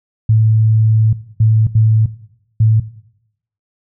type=tone bursts at uneven times; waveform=sine; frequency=110 Hz; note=A2; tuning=in tune; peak=-7 dBFS; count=4; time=0.29-1.13 / 1.4-1.67 / 1.75-2.06 / 2.6-2.8 s; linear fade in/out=5 ms; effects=noise-tail reverb RT60 0.8 s tail -17 dB re dry